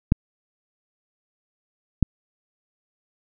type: clicks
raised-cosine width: 5 ms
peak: -3 dBFS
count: 2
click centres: 0.121 / 2.027 s
effects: none